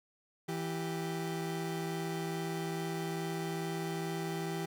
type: tone pair together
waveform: 30% pulse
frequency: 164.81 / 392 Hz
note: E3 / G4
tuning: 0 / 0 cents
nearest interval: octave + minor third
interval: 1500 cents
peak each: -34 / -36 dBFS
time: 0.48-4.66 s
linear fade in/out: 10 ms
effects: none